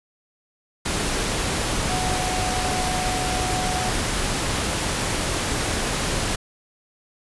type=tone in noise; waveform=sine; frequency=737 Hz; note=F#5; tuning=7 cents flat; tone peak=-27 dBFS; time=1.89-3.9 s; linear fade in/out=10 ms; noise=pink; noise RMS=-24 dBFS; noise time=0.85-6.36 s; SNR=-6 dB; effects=resampled to 24000 Hz